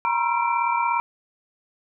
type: tone cluster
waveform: sine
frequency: 940 / 977 / 1063 / 1349 / 2348 Hz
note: A#5 / B5 / C6 / E6 / D7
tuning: +14 / -19 / +27 / +40 / -1 cents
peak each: -22 / -28 / -28 / -29 / -29 dBFS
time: 0.05-1 s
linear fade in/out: 0 ms
effects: none